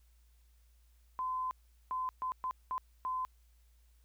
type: tone bursts at uneven times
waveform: sine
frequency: 1024 Hz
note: C6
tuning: 38 cents flat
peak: -33 dBFS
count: 6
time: 1.19-1.51 / 1.91-2.09 / 2.22-2.32 / 2.44-2.51 / 2.71-2.78 / 3.05-3.25 s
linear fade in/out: 0 ms
effects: added 58 Hz sine -62 dBFS peak until 4.04 s + white hiss -75 dBFS RMS until 4.04 s